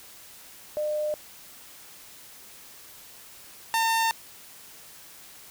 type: tone pair in turn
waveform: sine / sawtooth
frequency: 604 / 905 Hz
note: D5 / A5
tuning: +48 / +48 cents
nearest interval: perfect fifth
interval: 700 cents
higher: second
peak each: -25 / -18 dBFS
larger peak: second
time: 0.77-1.14 / 3.74-4.11 s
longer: neither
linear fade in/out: 0 ms
effects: white hiss -48 dBFS RMS until 5.5 s